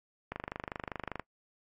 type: click train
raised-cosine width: 0.5 ms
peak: -21 dBFS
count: 23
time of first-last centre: 0.32-1.196 s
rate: 25.1 Hz
effects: noise-tail reverb RT60 0.1 s tail -22 dB re dry + AAC 48 kbps